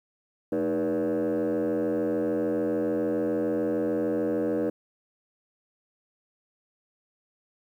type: tone with frequency modulation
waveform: sine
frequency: 395.7 Hz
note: G4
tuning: 16 cents sharp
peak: -21 dBFS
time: 0.52-4.7 s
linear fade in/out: 5 ms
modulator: 86.8 Hz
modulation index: 1.9
effects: tanh soft clip ceiling -23 dBFS + 10-bit